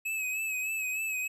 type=tone with vibrato; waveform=square; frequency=2569 Hz; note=E7; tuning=45 cents flat; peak=-31 dBFS; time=0.05-1.28 s; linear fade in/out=10 ms; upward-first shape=sine; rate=3.3 Hz; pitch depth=46 cents each way; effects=none